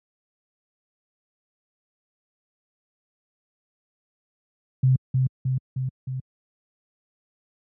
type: tone with echo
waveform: sine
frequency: 130 Hz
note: C3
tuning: 11 cents flat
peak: -14 dBFS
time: 4.83-4.96 s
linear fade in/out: 5 ms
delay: 310 ms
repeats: 4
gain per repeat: -3 dB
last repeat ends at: 6.2 s
effects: high-pass 80 Hz 12 dB/octave